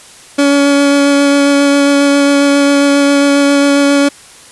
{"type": "tone with vibrato", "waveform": "30% pulse", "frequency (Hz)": 282.6, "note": "C#4", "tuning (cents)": 34, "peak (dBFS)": -4, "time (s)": [0.38, 4.09], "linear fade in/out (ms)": 10, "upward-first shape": "sine", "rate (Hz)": 7.4, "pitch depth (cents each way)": 10, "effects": ["white hiss -37 dBFS RMS until 4.51 s", "resampled to 24000 Hz"]}